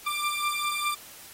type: beating tone pair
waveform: 20% pulse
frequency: 1183 / 1187.9 Hz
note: D6 / D6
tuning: +12 / +19 cents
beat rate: 4.9 Hz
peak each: -25 dBFS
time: 0.06-0.95 s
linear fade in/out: 10 ms
effects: white hiss -47 dBFS RMS until 1.33 s + AAC 48 kbps